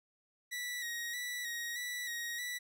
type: tone with vibrato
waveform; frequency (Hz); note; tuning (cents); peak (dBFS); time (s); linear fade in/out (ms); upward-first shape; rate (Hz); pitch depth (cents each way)
sawtooth; 1922; B6; -48; -34; 0.51-2.59; 20; square; 1.6; 34
effects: none